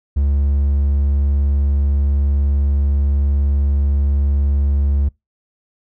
triangle tone, 70.5 Hz, C#2, 30 cents sharp, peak -11 dBFS, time 0.16-5.09 s, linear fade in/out 10 ms, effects noise-tail reverb RT60 0.2 s tail -25 dB re dry

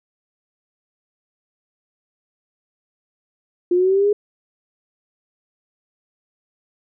sine linear sweep, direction up, 349.2 to 418.9 Hz, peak -13 dBFS, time 3.71-4.13 s, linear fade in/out 5 ms, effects none

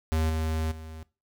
square tone with level steps, 79.5 Hz, D#2, 38 cents sharp, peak -24 / -27 / -40 dBFS, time 0.12-1.03 s, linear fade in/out 0 ms, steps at 0.29 / 0.71 s, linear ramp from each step 10 ms, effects noise-tail reverb RT60 0.3 s tail -21 dB re dry

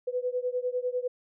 sine beating tone pair, 493.9 / 503.9 Hz, B4 / B4, 0 / +35 cents, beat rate 10 Hz, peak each -30 / -31 dBFS, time 0.07-1.08 s, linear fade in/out 10 ms, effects none

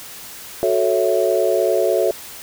sine chord, F# minor seventh, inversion none, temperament equal with one note detuned, 370 / 440 / 556.3 / 659.3 Hz, F#4 / A4 / C#5 / E5, 0 / 0 / +6 / 0 cents, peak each -20 dBFS, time 0.63-2.11 s, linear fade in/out 0 ms, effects white hiss -36 dBFS RMS until 2.42 s

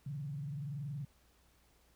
sine tone with frequency modulation, 142.8 Hz, D3, 48 cents flat, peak -38 dBFS, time 0.06-1.05 s, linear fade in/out 5 ms, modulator 21.1 Hz, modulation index 0.71, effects added 60 Hz sine -70 dBFS peak until 1.95 s + pink hiss -70 dBFS RMS until 1.95 s

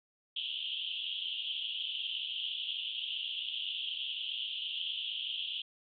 pink band-pass noise, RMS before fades -38 dBFS, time 0.36-5.62 s, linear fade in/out 5 ms, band 2900 to 3400 Hz, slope 96 dB/octave, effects none

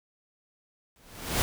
pink noise with exponential growth, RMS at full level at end -23 dBFS, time 0.96-1.42 s, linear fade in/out 0 ms, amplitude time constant 100 ms, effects none

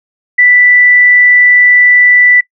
sine tone, 1975.5 Hz, B6, in tune, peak -3 dBFS, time 0.38-2.41 s, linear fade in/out 10 ms, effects noise-tail reverb RT60 0.1 s tail -21 dB re dry

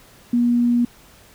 sine tone, 240 Hz, B3, 49 cents flat, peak -14 dBFS, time 0.33-0.85 s, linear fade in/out 5 ms, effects pink hiss -49 dBFS RMS until 1.34 s

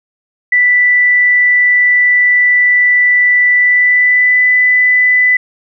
sine tone with pitch glide, 1975.5 to 1996.1 Hz, B6 to B6, 0 to +18 cents, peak -6 dBFS, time 0.52-5.37 s, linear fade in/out 5 ms, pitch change +18 cents, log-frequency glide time 3.55-4.43 s, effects none

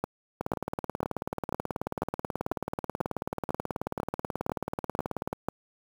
two click trains, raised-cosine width 1 ms, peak -14 / -16 dBFS, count 12 / 92, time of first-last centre 0.04-5.486 / 0.41-5.329 s, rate 2.02 / 18.5 Hz, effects high-pass 80 Hz 12 dB/octave + 7-bit

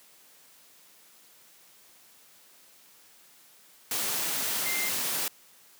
sine tone in noise, 2093 Hz, C7, in tune, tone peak -32 dBFS, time 4.66-4.89 s, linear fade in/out 2 ms, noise white, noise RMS -30 dBFS, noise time 3.91-5.28 s, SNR -5 dB, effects white hiss -57 dBFS RMS until 5.79 s + high-pass 150 Hz 12 dB/octave

